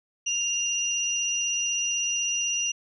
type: tone pair together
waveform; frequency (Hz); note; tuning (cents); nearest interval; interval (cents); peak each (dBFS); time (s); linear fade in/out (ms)
sine; 2794 / 5842; F7 / F#8; 0 / -23; octave + minor second; 1277; -27; 0.26-2.72; 10
effects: none